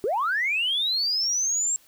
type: linear sweep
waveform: sine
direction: up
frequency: 361.5 to 7590 Hz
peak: -21 dBFS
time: 0.04-1.76 s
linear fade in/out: 0 ms
effects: tanh soft clip ceiling -17 dBFS + white hiss -57 dBFS RMS until 1.87 s